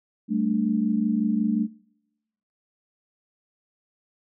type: chord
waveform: sine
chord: G suspended second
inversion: none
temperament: equal with one note detuned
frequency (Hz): 196 / 221.5 / 293.7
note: G3 / A3 / D4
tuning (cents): 0 / +12 / 0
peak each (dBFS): -27 / -23 / -28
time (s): 0.28-1.68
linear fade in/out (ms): 50
effects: noise-tail reverb RT60 1.0 s tail -26 dB re dry